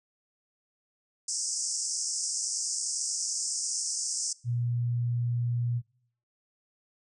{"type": "band-pass noise", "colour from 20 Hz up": "pink", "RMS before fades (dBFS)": -32, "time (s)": [1.28, 4.33], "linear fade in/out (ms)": 5, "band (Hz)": [5100, 8900], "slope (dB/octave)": 96}
{"type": "tone", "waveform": "sine", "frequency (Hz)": 120, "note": "B2", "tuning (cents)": -49, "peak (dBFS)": -26, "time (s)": [4.44, 5.82], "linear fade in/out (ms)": 50}
{"effects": ["noise-tail reverb RT60 0.6 s tail -23 dB re dry"]}